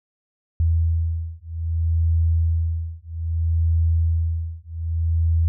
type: beating tone pair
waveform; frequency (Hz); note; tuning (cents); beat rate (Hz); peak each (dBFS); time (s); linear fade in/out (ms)
sine; 82 / 82.62; E2 / E2; -9 / +4; 0.62; -21; 0.6-5.48; 0
effects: none